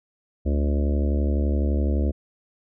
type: harmonic tone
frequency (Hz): 71.8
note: D2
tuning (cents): -39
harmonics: 1 / 3 / 4 / 5 / 6 / 7 / 8 / 9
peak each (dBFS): -20 / -29 / -31 / -33 / -41 / -36 / -37 / -41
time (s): 0.45-2.12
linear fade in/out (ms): 20
effects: none